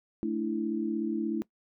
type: chord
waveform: sine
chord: A suspended fourth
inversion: none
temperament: just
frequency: 220 / 293.3 / 330 Hz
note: A3 / D4 / E4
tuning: 0 / -2 / +2 cents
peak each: -32 / -34 / -31 dBFS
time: 0.23-1.42 s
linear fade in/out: 0 ms
effects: noise-tail reverb RT60 0.1 s tail -21 dB re dry